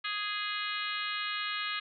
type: harmonic tone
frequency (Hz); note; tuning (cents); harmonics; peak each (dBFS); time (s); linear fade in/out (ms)
415.3; G#4; 0; 3 / 4 / 5 / 6 / 7 / 8 / 9 / 10; -38 / -39 / -40 / -41 / -41 / -42 / -43 / -43; 0.04-1.8; 10
effects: none